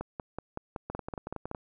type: two click trains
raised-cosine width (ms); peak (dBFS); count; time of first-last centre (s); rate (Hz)
1; -21 / -22; 9 / 8; 0.01-1.514 / 0.9-1.548; 5.32 / 10.8
effects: none